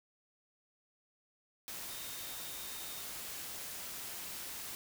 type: tone in noise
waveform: sine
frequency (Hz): 3685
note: A#7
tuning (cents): -21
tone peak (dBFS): -52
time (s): 1.9-3.02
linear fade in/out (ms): 0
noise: white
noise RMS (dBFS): -44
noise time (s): 1.68-4.75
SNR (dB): -11
effects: none